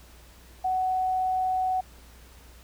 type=tone; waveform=sine; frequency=746 Hz; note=F#5; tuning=14 cents sharp; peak=-23 dBFS; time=0.64-1.81 s; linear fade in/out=10 ms; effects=added 60 Hz sine -50 dBFS peak until 2.63 s + pink hiss -54 dBFS RMS until 2.63 s